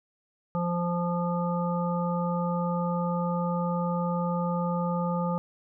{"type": "harmonic tone", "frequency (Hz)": 174.1, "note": "F3", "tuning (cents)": -5, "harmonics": [1, 3, 5, 7], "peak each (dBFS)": [-27, -32, -34, -35], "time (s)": [0.55, 5.38], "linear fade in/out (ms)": 0, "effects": []}